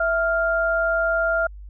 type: tone pair together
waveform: sine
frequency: 659.3 / 1397 Hz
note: E5 / F6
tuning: 0 / 0 cents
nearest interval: octave + minor second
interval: 1300 cents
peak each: -21 dBFS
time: 0-1.47 s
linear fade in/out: 5 ms
effects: added 50 Hz sine -36 dBFS peak until 1.69 s